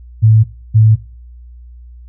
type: tone pair in turn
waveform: sine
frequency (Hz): 110 / 109.61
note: A2 / A2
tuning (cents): 0 / -6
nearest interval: unison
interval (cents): 6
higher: first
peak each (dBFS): -4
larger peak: neither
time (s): 0.22-0.44 / 0.74-0.96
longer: neither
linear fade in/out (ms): 20
effects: noise-tail reverb RT60 0.4 s tail -22 dB re dry + added 60 Hz sine -33 dBFS peak until 2.08 s